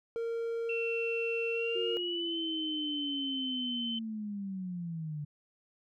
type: tone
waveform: triangle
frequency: 461.5 Hz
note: A#4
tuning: 17 cents flat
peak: -30 dBFS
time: 0.16-1.97 s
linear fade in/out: 0 ms
type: tone with pitch glide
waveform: sine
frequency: 2700 to 3066 Hz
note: E7 to G7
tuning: +41 to -39 cents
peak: -34 dBFS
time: 0.69-3.99 s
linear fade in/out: 5 ms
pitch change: +220 cents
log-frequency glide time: 1.51-2.38 s
type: linear sweep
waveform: sine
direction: down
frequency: 370 to 145.3 Hz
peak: -35 dBFS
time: 1.75-5.25 s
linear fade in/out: 10 ms
effects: none